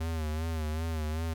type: tone with vibrato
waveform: square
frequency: 79.3 Hz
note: D#2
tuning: 33 cents sharp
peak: -31 dBFS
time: 0-1.34 s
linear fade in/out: 10 ms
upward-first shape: sine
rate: 2.6 Hz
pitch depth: 67 cents each way
effects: none